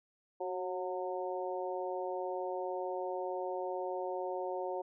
harmonic tone with a mistuned harmonic, 182 Hz, F#3, 28 cents flat, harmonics 2 / 3 / 4 / 5, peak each -39 / -39 / -41 / -43 dBFS, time 0.4-4.82 s, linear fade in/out 10 ms, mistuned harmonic 2, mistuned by +31 cents, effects none

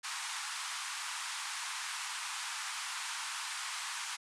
pink band-pass noise, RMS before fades -40 dBFS, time 0.03-4.17 s, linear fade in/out 20 ms, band 900 to 10000 Hz, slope 48 dB/octave, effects none

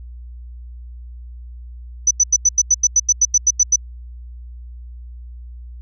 sine tone bursts, 5990 Hz, F#8, 20 cents sharp, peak -9 dBFS, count 14, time 2.07-3.76 s, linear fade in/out 5 ms, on 39 ms, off 88 ms, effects added 60 Hz sine -32 dBFS peak until 5.81 s

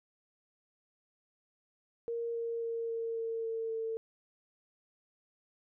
sine tone with pitch steps, 466.2 / 463.2 / 460.3 / 457.4 / 454.5 / 451.6 / 448.8 Hz, A#4 / A#4 / A#4 / A#4 / A#4 / A4 / A4, 0 / -11 / -22 / -33 / -44 / +45 / +34 cents, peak -33 dBFS, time 2.08-3.97 s, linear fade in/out 0 ms, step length 270 ms, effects none

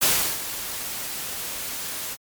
white noise with ADSR envelope, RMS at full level -18 dBFS, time 0.01-2.17 s, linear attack 20 ms, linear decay 340 ms, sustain -13 dB, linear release 45 ms, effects MP3 96 kbps

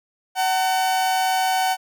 40% pulse tone pair together, 753.6 / 907 Hz, F#5 / A#5, +32 / -48 cents, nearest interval minor third, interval 320 cents, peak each -18 / -27 dBFS, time 0.35-1.77 s, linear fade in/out 50 ms, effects none

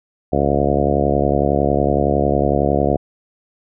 harmonic tone with a mistuned harmonic, 70.9 Hz, C#2, 40 cents sharp, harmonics 1 / 2 / 3 / 4 / 5 / 6 / 7 / 8 / 9 / 10, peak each -23 / -23 / -23 / -23 / -23 / -23 / -23 / -23 / -23 / -23 dBFS, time 0.32-2.97 s, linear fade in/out 10 ms, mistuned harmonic 1, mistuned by +20 cents, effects none

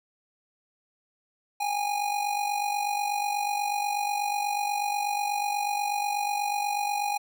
square tone with amplitude modulation, 820 Hz, G#5, 22 cents flat, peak -24 dBFS, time 1.6-7.18 s, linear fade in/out 10 ms, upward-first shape sine, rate 48.2 Hz, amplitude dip 60%, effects none

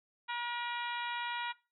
harmonic tone, 478.2 Hz, A#4, 44 cents sharp, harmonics 2 / 3 / 4 / 5 / 6 / 7 / 8, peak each -37 / -41 / -43 / -45 / -47 / -48 / -49 dBFS, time 0.28-1.53 s, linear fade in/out 20 ms, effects noise-tail reverb RT60 0.3 s tail -21 dB re dry

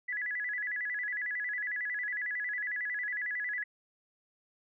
sine tone with vibrato, 1825 Hz, A#6, 37 cents flat, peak -32 dBFS, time 0.08-3.64 s, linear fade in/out 10 ms, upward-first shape square, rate 11 Hz, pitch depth 140 cents each way, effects none

